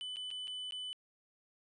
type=tone with dropouts; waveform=triangle; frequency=3000 Hz; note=F#7; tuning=23 cents sharp; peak=-38 dBFS; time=0.01-0.93 s; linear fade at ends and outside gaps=0 ms; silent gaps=0.16-0.168 / 0.305-0.312 / 0.473-0.479 / 0.709-0.722 s; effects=resampled to 24000 Hz